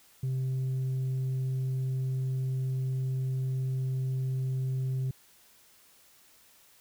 sine tone, 130.81 Hz, C3, in tune, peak -25 dBFS, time 0.23-5.11 s, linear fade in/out 5 ms, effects tanh soft clip ceiling -27 dBFS + white hiss -60 dBFS RMS until 6.8 s

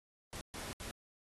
pink noise bursts at uneven times, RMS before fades -45 dBFS, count 3, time 0.33-0.41 / 0.54-0.73 / 0.8-0.91 s, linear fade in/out 0 ms, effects AAC 32 kbps

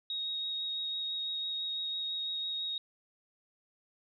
sine tone with vibrato, 3762 Hz, A#7, 15 cents sharp, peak -33 dBFS, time 0.1-2.78 s, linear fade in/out 2 ms, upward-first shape sine, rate 6 Hz, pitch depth 9 cents each way, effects none

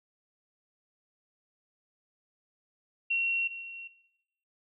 sine tone with echo, 2733 Hz, F7, 38 cents flat, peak -25 dBFS, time 3.1-3.48 s, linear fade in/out 10 ms, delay 400 ms, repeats 1, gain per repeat -14 dB, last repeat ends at 3.88 s, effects noise-tail reverb RT60 1.0 s tail -19 dB re dry

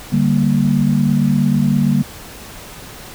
sine chord, G minor, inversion second, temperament equal, 146.83 / 196 / 233.1 Hz, D3 / G3 / Bb3, 0 / 0 / 0 cents, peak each -16 dBFS, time 0.12-2.03 s, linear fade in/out 10 ms, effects pink hiss -35 dBFS RMS until 3.14 s

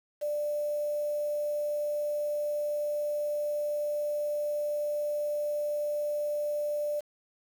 sine tone with quantisation, 591 Hz, D5, 11 cents sharp, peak -28 dBFS, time 0.21-7.01 s, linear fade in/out 20 ms, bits 8, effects none

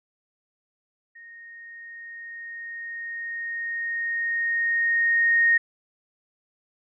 sine tone with level ramp, 1857 Hz, A#6, 7 cents flat, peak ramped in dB -43 to -15 dBFS, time 1.15-5.58 s, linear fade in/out 10 ms, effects none

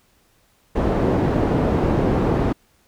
white low-pass noise, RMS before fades -19 dBFS, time 0.75-2.53 s, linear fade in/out 10 ms, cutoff 430 Hz, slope 12 dB/octave, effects pink hiss -60 dBFS RMS until 2.87 s

